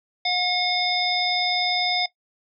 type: harmonic tone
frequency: 722 Hz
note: F#5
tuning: 43 cents flat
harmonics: 1 / 3 / 5 / 7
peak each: -26 / -26 / -26 / -26 dBFS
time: 0.25-2.06 s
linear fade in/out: 5 ms
effects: noise-tail reverb RT60 0.1 s tail -17 dB re dry